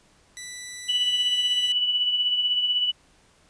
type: tone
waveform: 10% pulse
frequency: 1975.5 Hz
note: B6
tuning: in tune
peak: -26 dBFS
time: 0.37-1.72 s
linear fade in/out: 0 ms
type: tone with tremolo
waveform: sine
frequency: 2960 Hz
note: F#7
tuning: in tune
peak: -18 dBFS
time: 0.88-2.92 s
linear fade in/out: 20 ms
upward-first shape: triangle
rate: 16 Hz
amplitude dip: 55%
effects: pink hiss -59 dBFS RMS until 3.49 s + resampled to 22050 Hz